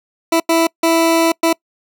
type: tone bursts at uneven times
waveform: 20% pulse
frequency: 330 Hz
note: E4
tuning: 2 cents sharp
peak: -6 dBFS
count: 4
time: 0.32-0.4 / 0.49-0.67 / 0.83-1.32 / 1.43-1.53 s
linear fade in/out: 5 ms
effects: noise-tail reverb RT60 0.1 s tail -26 dB re dry